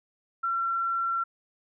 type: tone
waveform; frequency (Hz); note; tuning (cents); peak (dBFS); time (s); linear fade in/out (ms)
sine; 1359; F6; -48; -25; 0.43-1.24; 10
effects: none